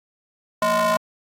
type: ring-modulated tone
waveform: square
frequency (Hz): 201.9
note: G#3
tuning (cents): -49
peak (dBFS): -15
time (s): 0.62-0.97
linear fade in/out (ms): 2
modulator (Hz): 835
effects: AAC 48 kbps